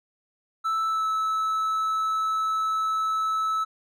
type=tone with pitch glide; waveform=triangle; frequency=1318.5 to 1304.1 Hz; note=E6 to E6; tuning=0 to -19 cents; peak=-21 dBFS; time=0.64-3.65 s; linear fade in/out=20 ms; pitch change=-19 cents; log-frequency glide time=0.87-1.06 s; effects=none